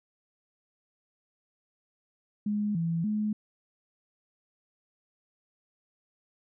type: tone with pitch steps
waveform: sine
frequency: 208.3 / 166.4 / 212.1 Hz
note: G#3 / E3 / G#3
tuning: +5 / +17 / +37 cents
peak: -26 dBFS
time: 2.46-3.33 s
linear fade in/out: 5 ms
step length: 290 ms
effects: none